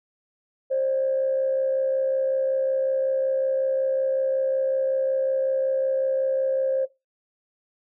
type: tone pair together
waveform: sine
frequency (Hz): 530.6 / 596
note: C5 / D5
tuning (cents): +24 / +25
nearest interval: major second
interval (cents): 201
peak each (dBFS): -20 / -31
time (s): 0.7-6.86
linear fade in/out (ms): 20
effects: noise-tail reverb RT60 0.2 s tail -17 dB re dry + tanh soft clip ceiling -14 dBFS